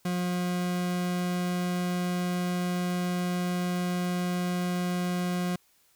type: tone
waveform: 40% pulse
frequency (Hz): 178.6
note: F3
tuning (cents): +39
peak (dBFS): -26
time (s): 0.05-5.56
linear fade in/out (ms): 5
effects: white hiss -65 dBFS RMS until 5.95 s